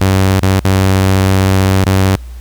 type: tone with dropouts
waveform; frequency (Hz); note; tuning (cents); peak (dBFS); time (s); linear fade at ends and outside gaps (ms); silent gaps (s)
sawtooth; 95.5; G2; -45; -4; 0.01-2.16; 5; 0.398-0.424 / 0.597-0.646 / 1.844-1.862
effects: added 60 Hz sine -25 dBFS peak until 2.4 s + pink hiss -44 dBFS RMS until 2.4 s